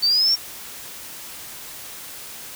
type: exponential sweep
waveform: triangle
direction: up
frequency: 4512 to 5588 Hz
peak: -12 dBFS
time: 0.02-0.36 s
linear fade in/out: 20 ms
effects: tanh soft clip ceiling -13 dBFS + white hiss -37 dBFS RMS until 2.55 s